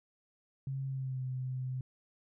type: tone with pitch glide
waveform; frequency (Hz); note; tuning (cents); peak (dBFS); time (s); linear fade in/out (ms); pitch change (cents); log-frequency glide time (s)
sine; 135 to 128.83; C#3 to C3; -45 to -26; -34; 0.67-1.81; 2; -81; 0.86-1.23
effects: none